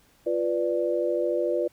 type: chord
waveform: sine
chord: B diminished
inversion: second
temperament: equal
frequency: 349.2 / 493.9 / 587.3 Hz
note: F4 / B4 / D5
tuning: 0 / 0 / 0 cents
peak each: -27 dBFS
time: 0.26-1.68 s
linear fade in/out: 10 ms
effects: pink hiss -61 dBFS RMS until 1.72 s